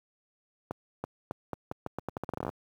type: accelerating click train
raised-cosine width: 1 ms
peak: -19 dBFS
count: 19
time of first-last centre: 0.71-2.492 s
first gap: 330 ms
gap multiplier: 0.82
effects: high-pass 80 Hz 12 dB/octave + 9-bit